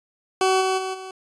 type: tone with level steps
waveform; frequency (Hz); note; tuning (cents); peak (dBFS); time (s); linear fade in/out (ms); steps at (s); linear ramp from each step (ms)
20% pulse; 377.5; F#4; +35; -12 / -15 / -21 / -29; 0.41-1.11; 2; 0.6 / 0.77 / 0.93; 20
effects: resampled to 22050 Hz